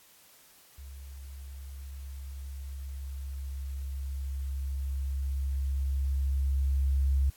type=tone with level ramp; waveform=sine; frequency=68 Hz; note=C#2; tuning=33 cents flat; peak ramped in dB=-42 to -22 dBFS; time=0.78-7.3 s; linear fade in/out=5 ms; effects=white hiss -58 dBFS RMS until 7.36 s + AAC 64 kbps